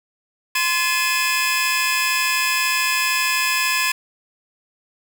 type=tone cluster; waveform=sawtooth; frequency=1038 / 1713 / 2466 / 2606 Hz; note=C6 / A6 / D#7 / E7; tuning=-14 / -47 / -16 / -20 cents; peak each=-20 dBFS; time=0.55-3.92 s; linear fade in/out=5 ms; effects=8-bit